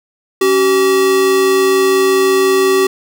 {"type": "tone pair together", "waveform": "square", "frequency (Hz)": [276.7, 382.5], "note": ["C#4", "G4"], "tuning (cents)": [-3, -42], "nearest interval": "tritone", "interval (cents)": 561, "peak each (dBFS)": [-22, -10], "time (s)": [0.41, 2.87], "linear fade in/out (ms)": 5, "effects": []}